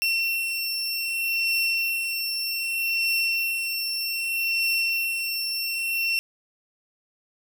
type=beating tone pair; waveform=30% pulse; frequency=2713 / 2713.64 Hz; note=E7 / E7; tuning=+49 / +50 cents; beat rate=0.64 Hz; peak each=-22 / -27 dBFS; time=0.02-6.19 s; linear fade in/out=0 ms; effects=none